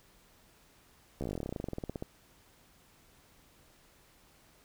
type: slowing click train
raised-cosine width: 2 ms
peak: -23 dBFS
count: 25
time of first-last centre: 1.21-2.024 s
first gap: 14 ms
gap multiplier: 1.07
effects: pink hiss -63 dBFS RMS until 4.64 s